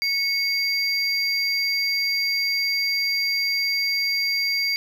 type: tone pair together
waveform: triangle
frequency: 2203 / 4739 Hz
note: C#7 / D8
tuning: -11 / +15 cents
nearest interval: octave + minor second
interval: 1326 cents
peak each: -22 dBFS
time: 0.02-4.76 s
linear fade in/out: 0 ms
effects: none